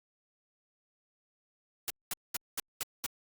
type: noise bursts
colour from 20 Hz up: white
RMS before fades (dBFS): -34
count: 6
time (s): 1.88-3.062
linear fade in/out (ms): 0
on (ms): 22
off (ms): 210
effects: Opus 48 kbps